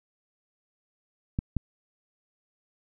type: clicks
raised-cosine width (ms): 5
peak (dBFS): -14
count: 2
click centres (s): 1.389 / 1.567
effects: none